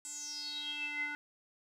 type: tone with band-pass filter sweep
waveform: square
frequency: 294.1 Hz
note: D4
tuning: 3 cents sharp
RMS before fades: -40 dBFS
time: 0.05-1.15 s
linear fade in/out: 0 ms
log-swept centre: 8000 to 1700 Hz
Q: 9.5
effects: none